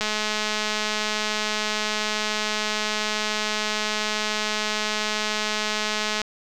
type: click train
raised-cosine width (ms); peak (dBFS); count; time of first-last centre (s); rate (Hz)
0.2; -8; 1323; 0.01-6.217; 213
effects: none